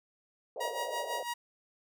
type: band-pass noise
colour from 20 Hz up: white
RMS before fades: -39 dBFS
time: 0.56-1.23 s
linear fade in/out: 2 ms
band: 460 to 680 Hz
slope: 48 dB/octave
type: tone with tremolo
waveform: sawtooth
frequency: 953 Hz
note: A#5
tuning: 38 cents sharp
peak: -29 dBFS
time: 0.6-1.34 s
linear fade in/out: 10 ms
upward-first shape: sine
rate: 6 Hz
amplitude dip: 70%
effects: none